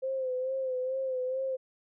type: tone with vibrato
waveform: sine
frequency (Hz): 519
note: C5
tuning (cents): -14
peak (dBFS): -29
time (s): 0.02-1.57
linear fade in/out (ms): 20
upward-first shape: sine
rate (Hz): 2.3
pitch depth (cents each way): 46
effects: none